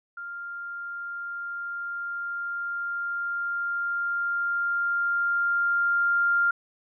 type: tone with level ramp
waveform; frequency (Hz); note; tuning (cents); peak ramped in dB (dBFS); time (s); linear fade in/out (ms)
sine; 1396.9; F6; 0; -34 to -19; 0.17-6.51; 5
effects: none